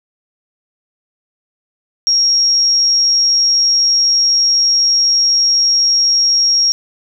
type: tone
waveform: sine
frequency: 5588 Hz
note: F8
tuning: in tune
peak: -9 dBFS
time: 2.07-6.72 s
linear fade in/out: 0 ms
effects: none